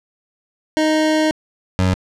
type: tone pair in turn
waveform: 25% pulse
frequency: 311.1 / 92.84 Hz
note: D#4 / F#2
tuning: 0 / +6 cents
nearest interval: octave + major sixth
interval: 2094 cents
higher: first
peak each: -10 dBFS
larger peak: neither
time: 0.77-1.31 / 1.79-1.94 s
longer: first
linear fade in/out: 0 ms
effects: low-pass 7000 Hz 12 dB/octave